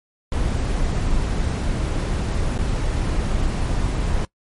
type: noise with dropouts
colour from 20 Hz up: brown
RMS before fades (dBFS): -21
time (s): 0.32-4.25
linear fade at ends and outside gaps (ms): 1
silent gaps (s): 2.579-2.588
effects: noise-tail reverb RT60 0.1 s tail -21 dB re dry + MP3 48 kbps